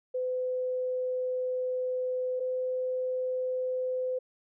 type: tone pair in turn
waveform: sine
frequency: 507 / 509.7 Hz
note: B4 / C5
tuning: +45 / -45 cents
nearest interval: unison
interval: 10 cents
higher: second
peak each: -28 dBFS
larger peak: neither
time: 0.14-2.4 / 2.4-4.19 s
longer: first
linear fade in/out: 10 ms
effects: none